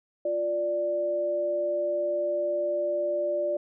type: tone pair together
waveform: sine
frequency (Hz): 350 / 588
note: F4 / D5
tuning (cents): +4 / +2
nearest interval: major sixth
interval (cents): 898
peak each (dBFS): -33 / -25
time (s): 0.25-3.57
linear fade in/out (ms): 5
effects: none